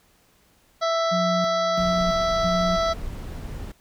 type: harmonic tone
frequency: 661 Hz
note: E5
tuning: 5 cents sharp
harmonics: 1 / 2 / 3 / 5 / 6 / 7 / 8 / 9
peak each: -22 / -25 / -35 / -37 / -35 / -38 / -42 / -41 dBFS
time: 0.81-2.94 s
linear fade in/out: 20 ms
type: tone with tremolo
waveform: sine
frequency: 179.6 Hz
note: F3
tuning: 49 cents sharp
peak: -24 dBFS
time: 1.11-2.77 s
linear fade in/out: 20 ms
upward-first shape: square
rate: 1.5 Hz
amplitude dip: 75%
type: noise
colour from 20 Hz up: brown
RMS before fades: -33 dBFS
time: 1.78-3.72 s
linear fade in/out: 5 ms
effects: pink hiss -60 dBFS RMS until 3.8 s